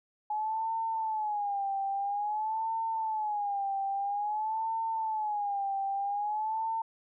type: tone with vibrato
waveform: sine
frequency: 841 Hz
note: G#5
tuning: 22 cents sharp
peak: -29 dBFS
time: 0.3-6.82 s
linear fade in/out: 5 ms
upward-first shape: sine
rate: 0.5 Hz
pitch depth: 120 cents each way
effects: none